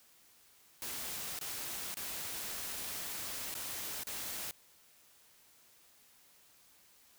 white noise with dropouts, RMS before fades -41 dBFS, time 0.82-4.51 s, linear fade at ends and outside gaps 0 ms, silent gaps 1.389-1.412 / 1.942-1.97 / 3.541-3.552 / 4.034-4.07 s, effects white hiss -64 dBFS RMS until 7.18 s

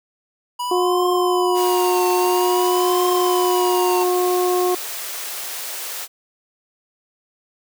square tone with vibrato, 974 Hz, B5, 24 cents flat, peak -23 dBFS, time 0.59-4.04 s, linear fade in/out 10 ms, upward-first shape triangle, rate 0.5 Hz, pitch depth 140 cents each way
harmonic tone, 360.7 Hz, F#4, 44 cents flat, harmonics 1 / 2 / 3, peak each -17 / -23 / -26 dBFS, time 0.71-4.75 s, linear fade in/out 5 ms
white high-pass noise, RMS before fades -29 dBFS, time 1.54-6.08 s, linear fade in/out 50 ms, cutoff 400 Hz, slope 24 dB/octave
effects none

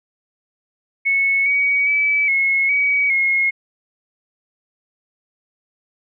sine tone with pitch steps, 2202 / 2256 / 2298 / 2176 / 2265 / 2159 Hz, C#7 / C#7 / D7 / C#7 / C#7 / C#7, -12 / +30 / -38 / -33 / +37 / -46 cents, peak -14 dBFS, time 1.05-3.51 s, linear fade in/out 20 ms, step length 410 ms, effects none

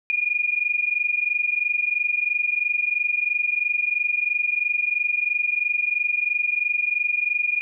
sine tone pair together, 2425 / 2448 Hz, D#7 / D#7, -45 / -29 cents, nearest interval unison, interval 16 cents, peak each -23 dBFS, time 0.1-7.61 s, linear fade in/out 0 ms, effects none

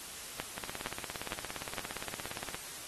two click trains, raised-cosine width 0.3 ms, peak -18 / -21 dBFS, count 4 / 35, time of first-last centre 0.4-1.782 / 0.58-2.545 s, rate 2.17 / 17.3 Hz, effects white hiss -45 dBFS RMS until 2.87 s + AAC 32 kbps

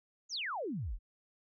sine exponential sweep, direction down, 6980 to 31.97 Hz, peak -35 dBFS, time 0.29-0.99 s, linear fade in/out 50 ms, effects none

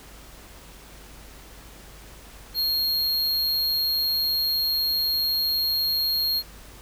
square tone, 4252 Hz, C8, 27 cents sharp, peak -22 dBFS, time 2.54-6.43 s, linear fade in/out 50 ms, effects added 50 Hz sine -47 dBFS peak until 6.81 s + pink hiss -47 dBFS RMS until 6.81 s

